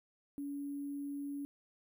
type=tone with sample-and-hold; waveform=sine; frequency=283.6 Hz; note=C#4; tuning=40 cents sharp; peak=-38 dBFS; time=0.38-1.45 s; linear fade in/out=0 ms; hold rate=11025 Hz; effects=none